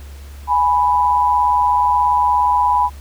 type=tone pair together; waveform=sine; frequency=830.9 / 987.8 Hz; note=G#5 / B5; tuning=+1 / 0 cents; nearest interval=minor third; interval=299 cents; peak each=-17 / -13 dBFS; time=0.47-2.9 s; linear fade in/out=50 ms; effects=added 70 Hz sine -32 dBFS peak until 3 s + pink hiss -45 dBFS RMS until 3 s